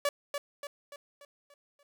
sawtooth tone with echo, 573 Hz, D5, 43 cents flat, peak -22 dBFS, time 0.05-0.09 s, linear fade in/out 2 ms, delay 290 ms, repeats 6, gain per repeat -6 dB, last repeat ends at 1.83 s, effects none

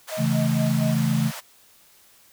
pink high-pass noise, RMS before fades -36 dBFS, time 0.07-1.41 s, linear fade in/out 20 ms, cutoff 570 Hz, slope 48 dB/octave
sine tone with tremolo, 630 Hz, D#5, 21 cents sharp, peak -27 dBFS, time 0.11-1.02 s, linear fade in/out 10 ms, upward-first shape sine, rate 4.3 Hz, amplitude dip 100%
sine chord, A major, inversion first, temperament just, 137.5 / 165 / 220 Hz, C#3 / E3 / A3, -14 / +2 / 0 cents, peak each -23 / -24 / -23 dBFS, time 0.17-1.32 s, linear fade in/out 50 ms
effects white hiss -55 dBFS RMS until 2.32 s

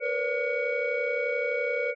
sine tone cluster, 465.2 / 496.8 / 570 / 1436 / 2250 Hz, A#4 / B4 / C#5 / F6 / C#7, -4 / +10 / +48 / +48 / +25 cents, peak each -33 / -29 / -31 / -36 / -30 dBFS, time 0-1.95 s, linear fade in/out 50 ms, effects tanh soft clip ceiling -18 dBFS

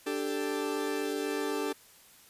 40% pulse chord, D suspended fourth, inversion none, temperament equal, 293.7 / 392 / 440 Hz, D4 / G4 / A4, 0 / 0 / 0 cents, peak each -34 dBFS, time 0.06-1.73 s, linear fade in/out 10 ms, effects white hiss -57 dBFS RMS until 2.29 s + resampled to 32000 Hz

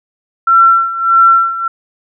sine tone with tremolo, 1353 Hz, E6, 45 cents sharp, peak -3 dBFS, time 0.47-1.68 s, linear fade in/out 5 ms, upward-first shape sine, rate 1.6 Hz, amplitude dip 80%, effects none

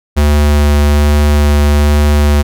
square tone with vibrato, 73.42 Hz, D2, in tune, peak -7 dBFS, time 0.16-2.43 s, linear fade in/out 20 ms, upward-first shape sine, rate 1.2 Hz, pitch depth 9 cents each way, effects none

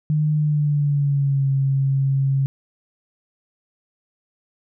sine tone with pitch glide, 152 to 136.2 Hz, D#3 to C#3, -40 to -30 cents, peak -16 dBFS, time 0.1-2.46 s, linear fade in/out 0 ms, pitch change -190 cents, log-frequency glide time 0.34-1.49 s, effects none

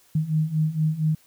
sine beating tone pair, 153.5 / 157.8 Hz, D#3 / D#3, -23 / +25 cents, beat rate 4.3 Hz, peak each -25 / -22 dBFS, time 0.15-1.15 s, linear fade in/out 5 ms, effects white hiss -58 dBFS RMS until 1.26 s

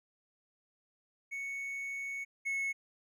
triangle tone pair in turn, 2217 / 2193 Hz, C#7 / C#7, 0 / -19 cents, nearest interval unison, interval 19 cents, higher first, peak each -35 / -30 dBFS, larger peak second, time 1.31-2.25 / 2.45-2.73 s, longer first, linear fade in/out 20 ms, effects none

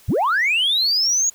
sine linear sweep, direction up, 47.17 to 6790 Hz, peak -14 dBFS, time 0.08-1.3 s, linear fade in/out 10 ms, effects tanh soft clip ceiling -13 dBFS + white hiss -50 dBFS RMS until 1.34 s

